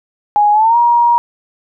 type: tone with pitch glide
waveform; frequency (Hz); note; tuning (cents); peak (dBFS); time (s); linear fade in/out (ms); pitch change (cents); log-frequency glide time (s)
sine; 830.6 to 948.6; G#5 to A#5; 0 to +30; -7; 0.36-1.18; 0; +230; 0.52-0.77
effects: none